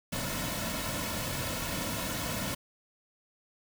pink noise with comb filter, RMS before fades -34 dBFS, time 0.12-2.55 s, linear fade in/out 10 ms, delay 2.5 ms, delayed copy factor -0.65, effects none

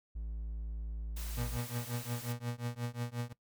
triangle tone, 55 Hz, A1, in tune, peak -35 dBFS, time 0.15-1.58 s, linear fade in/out 10 ms
white noise, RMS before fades -47 dBFS, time 1.16-2.33 s, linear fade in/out 10 ms
35% pulse tone with tremolo, 120 Hz, B2, 49 cents flat, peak -31 dBFS, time 1.37-3.33 s, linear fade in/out 5 ms, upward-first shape triangle, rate 5.6 Hz, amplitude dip 100%
effects noise-tail reverb RT60 0.1 s tail -19 dB re dry

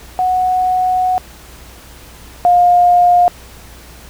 sine tone pair in turn, 737 / 709.1 Hz, F#5 / F5, -7 / +26 cents, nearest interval minor second, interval 67 cents, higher first, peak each -11 / -6 dBFS, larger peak second, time 0.19-1.18 / 2.45-3.28 s, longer first, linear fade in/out 0 ms, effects added 60 Hz sine -39 dBFS peak until 4.09 s + pink hiss -39 dBFS RMS until 4.09 s

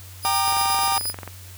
10% pulse tone with tremolo, 4978 Hz, D#8, in tune, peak -16 dBFS, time 0.22-1.14 s, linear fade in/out 50 ms, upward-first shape sine, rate 8.4 Hz, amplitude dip 45%
45% pulse chord, G minor, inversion none, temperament equal with one note detuned, 784 / 932.3 / 1203.5 Hz, G5 / Bb5 / D6, 0 / 0 / +42 cents, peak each -24 / -25 / -25 dBFS, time 0.25-0.98 s, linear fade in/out 0 ms
click train, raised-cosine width 0.5 ms, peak -19 dBFS, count 19, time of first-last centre 0.48-1.276 s, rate 22.6 Hz
effects added 92 Hz sine -40 dBFS peak until 1.57 s + white hiss -45 dBFS RMS until 1.57 s

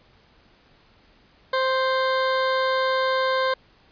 20% pulse tone, 523.3 Hz, C5, in tune, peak -15 dBFS, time 1.53-3.54 s, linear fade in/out 5 ms, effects pink hiss -57 dBFS RMS until 3.91 s + resampled to 11025 Hz

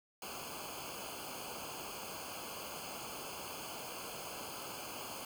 pink noise with comb filter, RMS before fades -45 dBFS, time 0.22-5.25 s, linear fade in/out 2 ms, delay 0.53 ms, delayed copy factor -1, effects none

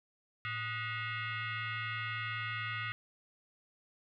sine tone with frequency modulation, 112.4 Hz, A2, 37 cents sharp, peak -35 dBFS, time 0.45-2.92 s, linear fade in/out 0 ms, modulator 678 Hz, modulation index 3.8, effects none

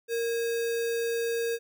sine tone with sample-and-hold, 464.2 Hz, A#4, 7 cents flat, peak -26 dBFS, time 0.08-1.59 s, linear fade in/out 50 ms, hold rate 2100 Hz, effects none

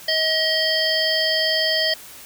harmonic tone with a mistuned harmonic, 634 Hz, D#5, 32 cents sharp, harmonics 1 / 3 / 5 / 7 / 8, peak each -24 / -24 / -24 / -24 / -24 dBFS, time 0.08-1.94 s, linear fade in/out 5 ms, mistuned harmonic 7, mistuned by +36 cents, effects white hiss -41 dBFS RMS until 2.25 s

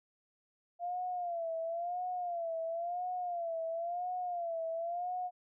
sine tone with vibrato, 690 Hz, F5, 21 cents flat, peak -34 dBFS, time 0.79-5.31 s, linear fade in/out 50 ms, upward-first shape sine, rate 0.97 Hz, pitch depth 94 cents each way, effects none

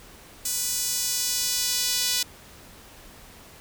sawtooth tone with high-pass filter sweep, 493.9 Hz, B4, in tune, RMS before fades -26 dBFS, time 0.45-2.23 s, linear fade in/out 5 ms, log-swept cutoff 7100 to 4100 Hz, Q 1.3, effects pink hiss -48 dBFS RMS until 3.6 s

